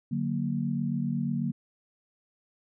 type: chord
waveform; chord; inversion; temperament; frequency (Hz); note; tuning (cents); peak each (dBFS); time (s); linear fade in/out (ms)
sine; D augmented; none; equal; 146.83 / 185 / 233.1; D3 / F#3 / A#3; 0 / 0 / 0; -31 / -32 / -30; 0.11-1.52; 10
effects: none